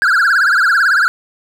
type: tone with vibrato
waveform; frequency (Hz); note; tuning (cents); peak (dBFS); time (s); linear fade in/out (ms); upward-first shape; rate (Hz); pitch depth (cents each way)
triangle; 1500; F#6; +23; -7; 0.02-1.08; 0; triangle; 18; 220
effects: none